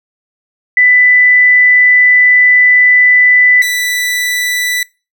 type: tone pair in turn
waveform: sine / sawtooth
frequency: 1991 / 1976.1 Hz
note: B6 / B6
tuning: +14 / 0 cents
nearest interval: unison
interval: 14 cents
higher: first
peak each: -4 / -9 dBFS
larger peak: first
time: 0.77-3.62 / 3.62-4.83 s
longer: first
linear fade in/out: 2 ms
effects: noise-tail reverb RT60 0.3 s tail -23 dB re dry